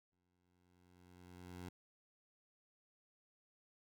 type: tone with exponential growth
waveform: 15% pulse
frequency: 89.6 Hz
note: F2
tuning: 45 cents sharp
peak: -40 dBFS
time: 0.12-1.69 s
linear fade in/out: 5 ms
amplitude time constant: 340 ms
effects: none